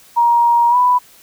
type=tone with pitch glide; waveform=sine; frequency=944 to 990.4 Hz; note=A#5 to B5; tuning=+22 to +5 cents; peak=-9 dBFS; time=0.16-0.99 s; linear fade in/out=20 ms; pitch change=+83 cents; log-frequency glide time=0.7-0.76 s; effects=white hiss -46 dBFS RMS until 1.22 s